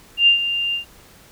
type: tone with ADSR envelope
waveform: sine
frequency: 2794 Hz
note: F7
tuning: in tune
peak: -8 dBFS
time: 0.17-0.85 s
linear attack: 100 ms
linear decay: 110 ms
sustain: -11 dB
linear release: 110 ms
effects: pink hiss -48 dBFS RMS until 1.31 s